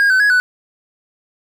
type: tone with pitch steps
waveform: triangle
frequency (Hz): 1628 / 1521 / 1669 / 1489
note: G#6 / F#6 / G#6 / F#6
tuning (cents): -35 / +47 / +8 / +11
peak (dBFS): -8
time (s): 0-0.4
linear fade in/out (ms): 0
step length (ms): 100
effects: none